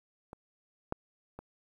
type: clicks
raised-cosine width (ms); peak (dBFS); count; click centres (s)
1; -30 / -18 / -29; 3; 0.331 / 0.924 / 1.39
effects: 10-bit